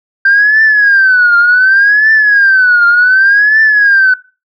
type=tone with vibrato; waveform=sine; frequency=1574 Hz; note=G6; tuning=7 cents sharp; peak=-3 dBFS; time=0.25-4.14 s; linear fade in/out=5 ms; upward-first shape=triangle; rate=0.67 Hz; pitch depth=210 cents each way; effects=noise-tail reverb RT60 0.3 s tail -18 dB re dry + tanh soft clip ceiling 0 dBFS